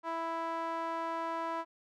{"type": "tone with band-pass filter", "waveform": "sawtooth", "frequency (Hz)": 330, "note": "E4", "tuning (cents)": 2, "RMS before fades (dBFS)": -36, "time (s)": [0.03, 1.65], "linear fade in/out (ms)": 50, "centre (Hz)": 1000, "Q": 2.5, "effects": []}